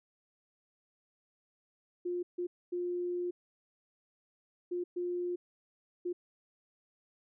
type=tone bursts at uneven times; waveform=sine; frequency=353.9 Hz; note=F4; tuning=23 cents sharp; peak=-32 dBFS; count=6; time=2.05-2.23 / 2.38-2.47 / 2.72-3.31 / 4.71-4.84 / 4.96-5.36 / 6.05-6.13 s; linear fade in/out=10 ms; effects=none